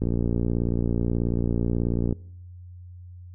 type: click train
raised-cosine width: 3 ms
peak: -12 dBFS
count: 124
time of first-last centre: 0.02-2.126 s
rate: 58.4 Hz
effects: noise-tail reverb RT60 0.7 s tail -24 dB re dry + added 89 Hz sine -40 dBFS peak until 3.34 s